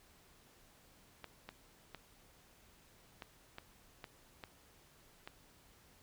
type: clicks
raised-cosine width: 0.3 ms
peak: -30 dBFS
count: 8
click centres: 1.243 / 1.49 / 1.947 / 3.222 / 3.584 / 4.042 / 4.438 / 5.275 s
effects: pink hiss -65 dBFS RMS until 6.02 s